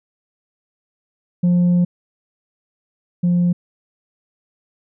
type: tone pair in turn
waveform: sine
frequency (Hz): 176.5 / 175.7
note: F3 / F3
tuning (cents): +19 / +11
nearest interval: unison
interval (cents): 8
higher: first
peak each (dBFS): -9 / -11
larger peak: first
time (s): 1.43-1.85 / 3.23-3.53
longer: first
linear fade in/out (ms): 10
effects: tanh soft clip ceiling -11 dBFS